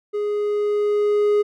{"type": "tone with level ramp", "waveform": "triangle", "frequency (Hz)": 415.3, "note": "G#4", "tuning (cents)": 0, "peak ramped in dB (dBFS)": [-19, -12], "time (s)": [0.13, 1.43], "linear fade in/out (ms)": 20, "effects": []}